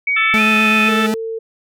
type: tone with pitch glide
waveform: sine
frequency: 2253 to 2500 Hz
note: C#7 to D#7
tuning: +28 to +8 cents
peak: -14 dBFS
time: 0.07-0.89 s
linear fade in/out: 5 ms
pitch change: +180 cents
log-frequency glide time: 0.36-0.41 s
type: harmonic tone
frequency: 440 Hz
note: A4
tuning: in tune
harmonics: 3 / 4 / 5 / 6 / 7 / 8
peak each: -19 / -22 / -29 / -23 / -32 / -26 dBFS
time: 0.16-1.07 s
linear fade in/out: 10 ms
type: tone with vibrato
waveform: 40% pulse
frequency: 215.8 Hz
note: A3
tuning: 33 cents flat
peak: -15 dBFS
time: 0.34-1.14 s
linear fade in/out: 0 ms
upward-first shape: sine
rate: 7.9 Hz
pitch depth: 15 cents each way
type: tone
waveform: sine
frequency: 450 Hz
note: A4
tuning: 39 cents sharp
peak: -21 dBFS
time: 0.88-1.39 s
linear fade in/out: 10 ms
effects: none